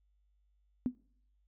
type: tone with exponential decay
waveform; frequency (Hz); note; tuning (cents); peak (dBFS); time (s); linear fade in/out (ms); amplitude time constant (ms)
sine; 248.9; B3; +14; -24; 0.86-0.95; 0; 19
effects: noise-tail reverb RT60 0.6 s tail -24 dB re dry + added 50 Hz sine -69 dBFS peak until 1.47 s